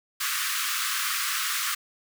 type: high-pass noise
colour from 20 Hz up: pink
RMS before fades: -28 dBFS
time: 0.2-1.75 s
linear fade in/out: 10 ms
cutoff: 1100 Hz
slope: 96 dB/octave
effects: none